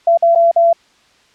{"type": "tone with dropouts", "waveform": "sine", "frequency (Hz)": 676, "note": "E5", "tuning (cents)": 43, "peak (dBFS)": -7, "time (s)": [0.07, 0.73], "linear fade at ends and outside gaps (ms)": 5, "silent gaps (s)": [[0.174, 0.224], [0.35, 0.357], [0.514, 0.561]], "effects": ["white hiss -52 dBFS RMS until 1.34 s", "low-pass 5000 Hz 12 dB/octave"]}